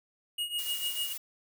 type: tone with tremolo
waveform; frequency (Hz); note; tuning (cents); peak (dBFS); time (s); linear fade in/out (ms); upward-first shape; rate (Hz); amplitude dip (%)
square; 2875; F7; +50; -29; 0.38-1.13; 5; triangle; 6.7; 85
type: noise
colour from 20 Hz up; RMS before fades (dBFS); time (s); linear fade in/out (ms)
blue; -38; 0.58-1.18; 10
effects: none